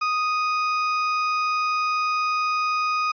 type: tone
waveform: 35% pulse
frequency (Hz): 1244.5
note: D#6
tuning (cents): 0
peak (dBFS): -19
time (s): 0.01-3.12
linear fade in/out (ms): 10
effects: resampled to 11025 Hz